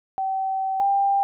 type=tone pair in turn; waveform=sine; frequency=768 / 793.7 Hz; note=G5 / G5; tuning=-36 / +21 cents; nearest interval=minor second; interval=57 cents; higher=second; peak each=-22 / -17 dBFS; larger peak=second; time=0.18-0.8 / 0.8-1.23 s; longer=first; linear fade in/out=0 ms; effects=none